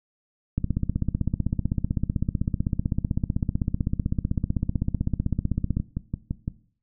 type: two click trains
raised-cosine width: 5 ms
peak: -14 / -11 dBFS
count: 5 / 83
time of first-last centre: 5.8-6.479 / 0.58-5.77 s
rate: 5.89 / 15.8 Hz
effects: noise-tail reverb RT60 0.5 s tail -18 dB re dry